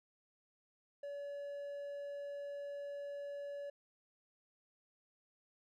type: tone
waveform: triangle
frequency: 570 Hz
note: C#5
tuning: 48 cents sharp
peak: -40 dBFS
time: 1.03-3.7 s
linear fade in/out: 5 ms
effects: none